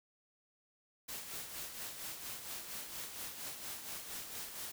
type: noise with tremolo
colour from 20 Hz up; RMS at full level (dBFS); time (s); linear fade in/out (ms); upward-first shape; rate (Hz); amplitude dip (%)
white; -43; 1.08-4.72; 10; sine; 4.3; 50
effects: none